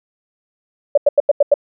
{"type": "tone bursts", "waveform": "sine", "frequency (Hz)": 576, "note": "D5", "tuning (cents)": -34, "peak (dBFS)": -6, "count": 6, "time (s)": [0.95, 1.541], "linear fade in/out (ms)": 5, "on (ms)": 26, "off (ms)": 87, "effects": []}